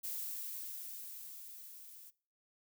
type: noise with level ramp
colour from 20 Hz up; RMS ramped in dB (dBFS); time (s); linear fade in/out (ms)
violet; -40 to -55; 0.03-2.11; 20
effects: noise-tail reverb RT60 0.4 s tail -21 dB re dry